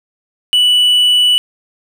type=tone; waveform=triangle; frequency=2960 Hz; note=F#7; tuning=in tune; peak=-6 dBFS; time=0.53-1.38 s; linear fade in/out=0 ms; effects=none